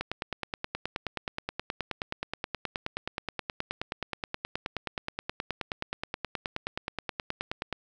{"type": "click train", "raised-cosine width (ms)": 0.3, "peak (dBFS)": -15, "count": 74, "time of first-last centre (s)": [0.01, 7.727], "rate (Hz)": 9.46, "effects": []}